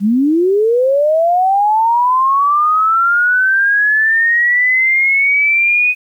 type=linear sweep; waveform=sine; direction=up; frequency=189.6 to 2500 Hz; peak=-9 dBFS; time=0-5.95 s; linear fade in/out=50 ms; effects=8-bit